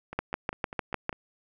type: two click trains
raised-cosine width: 0.5 ms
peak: -12 / -23 dBFS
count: 7 / 6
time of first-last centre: 0.19-1.094 / 0.13-1.128 s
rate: 6.64 / 5.01 Hz
effects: none